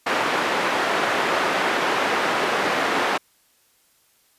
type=band-pass noise; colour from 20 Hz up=white; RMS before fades=-22 dBFS; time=0.06-3.18 s; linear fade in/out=10 ms; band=280 to 1600 Hz; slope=12 dB/octave; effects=white hiss -61 dBFS RMS until 4.38 s + resampled to 32000 Hz